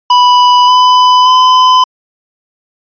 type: tone with pitch steps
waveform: square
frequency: 987.8 / 1001 / 1014.4 Hz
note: B5 / B5 / B5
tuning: 0 / +23 / +46 cents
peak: -4 dBFS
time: 0.1-1.84 s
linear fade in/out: 5 ms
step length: 580 ms
effects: resampled to 11025 Hz